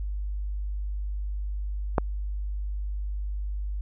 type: click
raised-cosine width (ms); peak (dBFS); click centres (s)
1; -7; 1.982
effects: added 50 Hz sine -28 dBFS peak until 3.81 s